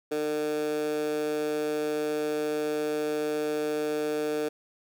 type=tone with high-pass filter; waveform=15% pulse; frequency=151.2 Hz; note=D#3; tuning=49 cents flat; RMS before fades=-29 dBFS; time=0.11-4.49 s; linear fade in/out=10 ms; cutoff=390 Hz; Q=4.4; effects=none